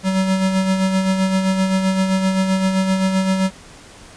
square tone with tremolo, 189.8 Hz, F#3, 44 cents sharp, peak -14 dBFS, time 0.03-3.51 s, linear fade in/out 50 ms, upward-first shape sine, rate 7.7 Hz, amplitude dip 45%, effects pink hiss -42 dBFS RMS until 4.16 s + resampled to 22050 Hz

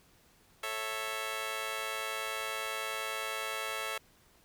10% pulse chord, A major, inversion none, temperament just, 440 / 550 / 660 Hz, A4 / C#5 / E5, 0 / -14 / +2 cents, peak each -32 dBFS, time 0.63-3.98 s, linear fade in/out 5 ms, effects pink hiss -64 dBFS RMS until 4.44 s

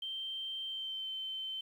sine tone with pitch glide, 3136 to 3089 Hz, G7 to G7, 0 to -26 cents, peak -37 dBFS, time 0.02-1.61 s, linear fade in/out 5 ms, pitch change -26 cents, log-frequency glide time 0.66-1.07 s, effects 11-bit

